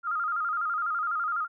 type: tone with vibrato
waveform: sine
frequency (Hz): 1318.5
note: E6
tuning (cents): 0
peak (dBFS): -26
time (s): 0.03-1.48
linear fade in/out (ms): 50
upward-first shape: square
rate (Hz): 12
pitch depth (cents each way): 90
effects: none